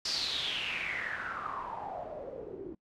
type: noise with low-pass filter sweep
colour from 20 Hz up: white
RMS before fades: -37 dBFS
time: 0.05-2.75 s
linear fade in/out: 5 ms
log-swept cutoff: 5100 to 330 Hz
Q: 7.1
effects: noise-tail reverb RT60 0.1 s tail -22 dB re dry